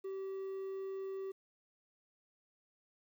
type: tone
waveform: triangle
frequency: 385.8 Hz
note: G4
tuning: 28 cents flat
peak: -37 dBFS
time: 0.04-1.32 s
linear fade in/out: 10 ms
effects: 11-bit